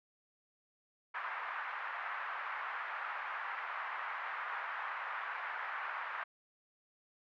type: band-pass noise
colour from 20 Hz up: pink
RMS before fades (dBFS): -41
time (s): 1.14-6.24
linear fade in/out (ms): 10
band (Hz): 960 to 1900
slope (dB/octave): 24
effects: none